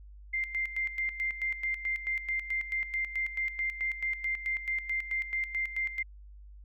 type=tone with tremolo; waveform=sine; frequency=2095 Hz; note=C7; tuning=2 cents sharp; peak=-28 dBFS; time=0.33-6.03 s; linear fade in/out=10 ms; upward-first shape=square; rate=4.6 Hz; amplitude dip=70%; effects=added 50 Hz sine -47 dBFS peak until 6.64 s